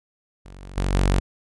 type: tone with level steps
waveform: sawtooth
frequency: 47 Hz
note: F#1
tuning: 28 cents sharp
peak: -36 / -33 / -17 / -13 dBFS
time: 0.45-1.2 s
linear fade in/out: 10 ms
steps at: 0.61 / 0.77 / 0.93 s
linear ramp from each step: 5 ms
effects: resampled to 24000 Hz